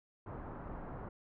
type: low-pass noise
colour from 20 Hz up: pink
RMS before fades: -45 dBFS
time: 0.26-1.09 s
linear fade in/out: 5 ms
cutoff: 1300 Hz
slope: 24 dB/octave
effects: none